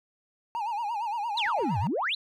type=tone with vibrato; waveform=triangle; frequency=880 Hz; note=A5; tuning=in tune; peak=-26 dBFS; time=0.55-1.87 s; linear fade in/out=0 ms; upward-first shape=sine; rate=8.7 Hz; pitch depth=150 cents each way
type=exponential two-way sweep; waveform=sine; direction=down then up; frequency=4262 to 82.41 to 4262 Hz; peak=-25 dBFS; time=1.37-2.15 s; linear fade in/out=5 ms; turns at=1.8 s
effects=tanh soft clip ceiling -19 dBFS